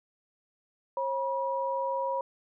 sine tone pair together, 540 / 966.3 Hz, C#5 / B5, -45 / -38 cents, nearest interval minor seventh, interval 1007 cents, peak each -31 / -30 dBFS, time 0.97-2.21 s, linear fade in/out 2 ms, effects none

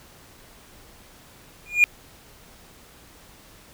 triangle tone with exponential growth, 2427 Hz, D#7, 44 cents flat, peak -5 dBFS, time 1.66-1.84 s, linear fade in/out 0 ms, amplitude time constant 37 ms, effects tanh soft clip ceiling -7 dBFS + pink hiss -50 dBFS RMS until 3.73 s

